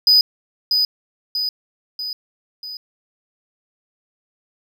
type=tone with echo; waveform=triangle; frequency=4978 Hz; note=D#8; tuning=in tune; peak=-8 dBFS; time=0.07-0.21 s; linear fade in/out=2 ms; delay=640 ms; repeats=4; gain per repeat=-5 dB; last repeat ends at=2.77 s; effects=none